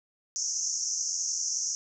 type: band-pass noise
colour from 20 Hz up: white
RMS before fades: -31 dBFS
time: 0.36-1.75 s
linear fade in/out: 0 ms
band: 5500 to 6700 Hz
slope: 96 dB/octave
effects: none